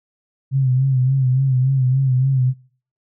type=tone with vibrato; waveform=sine; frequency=131.2 Hz; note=C3; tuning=5 cents sharp; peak=-13 dBFS; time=0.51-2.54 s; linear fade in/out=50 ms; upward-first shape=sine; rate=3.5 Hz; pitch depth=63 cents each way; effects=noise-tail reverb RT60 0.5 s tail -24 dB re dry